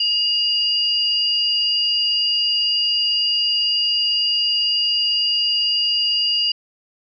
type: tone pair together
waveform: sine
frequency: 2855 / 4806 Hz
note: F7 / D8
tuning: +37 / +39 cents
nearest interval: major sixth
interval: 902 cents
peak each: -19 dBFS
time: 0-6.52 s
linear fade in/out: 5 ms
effects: none